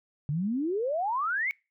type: exponential sweep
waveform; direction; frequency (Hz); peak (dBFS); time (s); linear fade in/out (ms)
sine; up; 138.59 to 2266; -26; 0.29-1.51; 0
effects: noise-tail reverb RT60 0.3 s tail -26 dB re dry